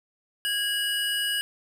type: tone pair together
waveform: square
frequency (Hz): 1643.5 / 2925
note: G#6 / F#7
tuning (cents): -19 / -21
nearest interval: minor seventh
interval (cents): 998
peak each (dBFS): -30 / -27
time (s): 0.45-1.41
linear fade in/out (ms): 0
effects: none

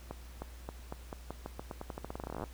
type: accelerating click train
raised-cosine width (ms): 1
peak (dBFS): -25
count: 28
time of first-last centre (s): 0.11-2.439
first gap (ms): 310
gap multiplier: 0.87
effects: added 60 Hz sine -47 dBFS peak until 2.53 s + pink hiss -57 dBFS RMS until 2.53 s

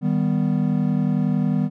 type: chord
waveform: triangle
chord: Eb augmented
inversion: none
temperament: equal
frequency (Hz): 155.56 / 196 / 246.9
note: Eb3 / G3 / B3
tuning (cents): 0 / 0 / 0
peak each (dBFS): -20 / -20 / -21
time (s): 0.01-1.7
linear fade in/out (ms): 50
effects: none

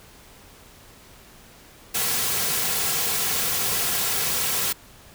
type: noise with comb filter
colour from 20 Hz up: white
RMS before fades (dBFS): -24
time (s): 1.94-4.73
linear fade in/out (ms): 10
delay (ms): 3.3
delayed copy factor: -0.5
effects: pink hiss -49 dBFS RMS until 5.14 s

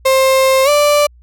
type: tone with pitch glide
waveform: 35% pulse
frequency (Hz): 529 to 587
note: C5 to D5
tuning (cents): +19 to -1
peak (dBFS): -7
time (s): 0.05-1.07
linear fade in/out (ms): 10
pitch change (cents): +180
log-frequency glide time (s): 0.64-0.69
effects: added 60 Hz sine -41 dBFS peak until 1.22 s

